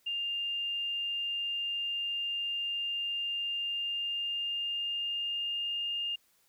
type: tone with pitch glide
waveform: sine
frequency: 2803 to 2819 Hz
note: F7 to F7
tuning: +6 to +16 cents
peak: -31 dBFS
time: 0.06-6.16 s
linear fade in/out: 10 ms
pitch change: +10 cents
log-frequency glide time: 3.56-5.73 s
effects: white hiss -69 dBFS RMS until 6.48 s